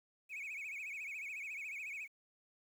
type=tone with vibrato; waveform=sine; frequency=2370 Hz; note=D7; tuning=15 cents sharp; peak=-39 dBFS; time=0.29-2.08 s; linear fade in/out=50 ms; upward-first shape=sine; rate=14 Hz; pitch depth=150 cents each way; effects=tanh soft clip ceiling -41 dBFS + 11-bit